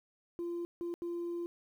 sine tone bursts at uneven times, 344.4 Hz, F4, 24 cents flat, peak -33 dBFS, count 3, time 0.39-0.65 / 0.81-0.94 / 1.02-1.46 s, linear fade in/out 0 ms, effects tanh soft clip ceiling -33 dBFS + 11-bit

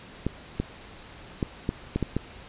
clicks, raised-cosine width 3 ms, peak -12 dBFS, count 7, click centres 0.266 / 0.6 / 1.428 / 1.691 / 1.96 / 2.027 / 2.166 s, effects pink hiss -46 dBFS RMS until 2.48 s + resampled to 8000 Hz

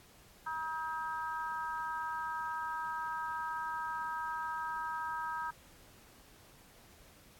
harmonic tone, 318 Hz, D#4, 38 cents sharp, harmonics 3 / 4 / 5, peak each -38 / -40 / -42 dBFS, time 0.46-5.51 s, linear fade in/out 10 ms, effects pink hiss -60 dBFS RMS until 7.39 s + AAC 64 kbps

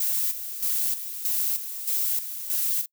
violet noise with tremolo, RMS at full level -25 dBFS, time 0-2.86 s, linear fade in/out 5 ms, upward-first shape square, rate 1.6 Hz, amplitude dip 65%, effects noise-tail reverb RT60 0.1 s tail -25 dB re dry

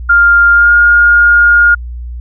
sine tone with pitch glide, 1401 to 1421.4 Hz, F6 to F6, +5 to +30 cents, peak -3 dBFS, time 0.09-1.75 s, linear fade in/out 10 ms, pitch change +25 cents, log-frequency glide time 0.53-0.72 s, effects added 60 Hz sine -20 dBFS peak until 2.2 s

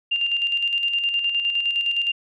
sine tone with tremolo, 2794 Hz, F7, in tune, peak -18 dBFS, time 0.11-2.12 s, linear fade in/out 10 ms, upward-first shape square, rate 9.7 Hz, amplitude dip 45%, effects none

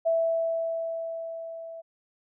sine tone with level ramp, 659.3 Hz, E5, in tune, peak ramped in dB -20 to -38 dBFS, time 0.05-1.82 s, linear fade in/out 20 ms, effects none

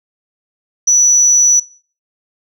sine tone, 5920 Hz, F#8, in tune, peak -5 dBFS, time 0.87-1.6 s, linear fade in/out 10 ms, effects noise-tail reverb RT60 0.4 s tail -21 dB re dry + tanh soft clip ceiling -4 dBFS

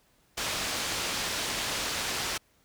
white low-pass noise, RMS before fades -32 dBFS, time 0.37-2.38 s, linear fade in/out 10 ms, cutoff 5600 Hz, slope 12 dB/octave, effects pink hiss -66 dBFS RMS until 2.64 s

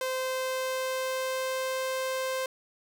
sawtooth tone with pitch glide, 518 to 522.2 Hz, C5 to C5, -17 to -3 cents, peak -25 dBFS, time 0.01-2.46 s, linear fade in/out 2 ms, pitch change +14 cents, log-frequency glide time 0.18-1.86 s, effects none

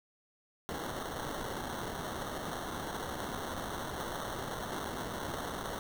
white noise with sample-and-hold, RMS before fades -39 dBFS, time 0.69-5.79 s, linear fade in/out 0 ms, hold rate 2450 Hz, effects none

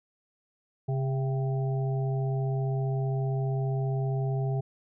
harmonic tone with a mistuned harmonic, 134 Hz, C3, 42 cents sharp, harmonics 1 / 3 / 5 / 6, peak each -26 / -36 / -40 / -42 dBFS, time 0.88-4.61 s, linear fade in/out 10 ms, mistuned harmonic 6, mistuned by -50 cents, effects none

